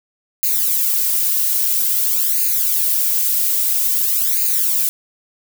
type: noise with flanger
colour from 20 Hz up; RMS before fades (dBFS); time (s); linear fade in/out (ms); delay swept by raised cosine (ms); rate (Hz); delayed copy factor
violet; -17; 0.43-4.89; 0; 0.44 to 2.84; 0.5; +0.9
effects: none